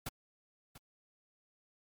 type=noise with echo; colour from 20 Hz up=pink; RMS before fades=-39 dBFS; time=0.06-0.09 s; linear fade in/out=5 ms; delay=690 ms; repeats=1; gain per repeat=-14 dB; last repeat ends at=0.78 s; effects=MP3 96 kbps